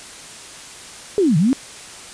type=linear two-way sweep; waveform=sine; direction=down then up; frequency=428.2 to 142.9 to 283 Hz; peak=-12 dBFS; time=1.18-1.53 s; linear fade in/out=0 ms; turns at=1.37 s; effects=white hiss -37 dBFS RMS until 2.13 s + resampled to 22050 Hz